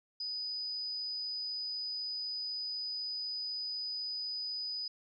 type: tone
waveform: sine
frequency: 4978 Hz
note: D#8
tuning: in tune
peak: -35 dBFS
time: 0.2-4.88 s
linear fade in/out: 5 ms
effects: MP3 64 kbps